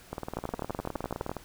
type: two click trains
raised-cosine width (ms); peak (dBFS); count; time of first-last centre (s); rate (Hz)
1; -20 / -17; 25 / 12; 0.13-1.367 / 0.37-1.294; 19.4 / 11.9
effects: pink hiss -53 dBFS RMS until 1.44 s